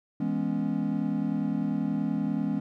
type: chord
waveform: triangle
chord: C# minor seventh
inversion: first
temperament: equal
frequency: 164.81 / 207.7 / 246.9 / 277.2 Hz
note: E3 / G#3 / B3 / C#4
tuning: 0 / 0 / 0 / 0 cents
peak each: -31 / -28 / -30 / -29 dBFS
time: 0.2-2.6 s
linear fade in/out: 5 ms
effects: none